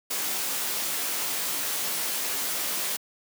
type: noise with comb filter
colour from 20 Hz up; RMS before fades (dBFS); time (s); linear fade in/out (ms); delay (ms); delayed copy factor
white; -29; 0.1-2.97; 10; 18; +0.65
effects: high-pass 200 Hz 12 dB/octave